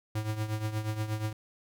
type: tone with tremolo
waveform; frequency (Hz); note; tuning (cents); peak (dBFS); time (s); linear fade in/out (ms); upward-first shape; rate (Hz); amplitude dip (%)
square; 107.9; A2; -33; -28; 0.15-1.33; 5; triangle; 8.4; 75
effects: none